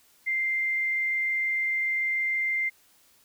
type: tone with frequency modulation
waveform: sine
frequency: 2093 Hz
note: C7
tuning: in tune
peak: -24 dBFS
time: 0.26-2.7 s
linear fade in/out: 20 ms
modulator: 26.7 Hz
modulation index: 0.24
effects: white hiss -61 dBFS RMS until 3.24 s